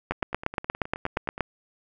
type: two click trains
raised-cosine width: 0.5 ms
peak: -9 / -21 dBFS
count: 12 / 13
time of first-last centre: 0.11-1.407 / 0.12-1.379 s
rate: 8.48 / 9.53 Hz
effects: none